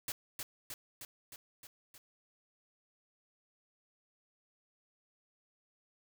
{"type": "noise with echo", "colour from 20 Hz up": "white", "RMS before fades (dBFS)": -38, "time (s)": [0.08, 0.12], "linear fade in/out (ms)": 2, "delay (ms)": 310, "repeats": 6, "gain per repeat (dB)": -3, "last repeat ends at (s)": 1.98, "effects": []}